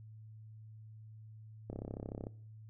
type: click train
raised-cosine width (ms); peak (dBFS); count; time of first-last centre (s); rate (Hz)
2; -28; 20; 1.7-2.269; 33.4
effects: noise-tail reverb RT60 0.6 s tail -21 dB re dry + added 109 Hz sine -50 dBFS peak until 2.69 s